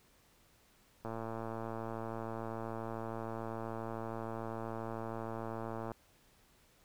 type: click train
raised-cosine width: 1 ms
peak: -27 dBFS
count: 551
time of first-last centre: 1.05-5.917 s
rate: 113 Hz
effects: pink hiss -67 dBFS RMS until 6.84 s